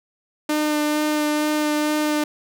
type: tone with vibrato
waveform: sawtooth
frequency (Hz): 301.4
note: D4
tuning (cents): +45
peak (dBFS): -15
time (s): 0.49-2.24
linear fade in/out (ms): 5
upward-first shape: sine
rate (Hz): 2.2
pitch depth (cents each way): 11
effects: none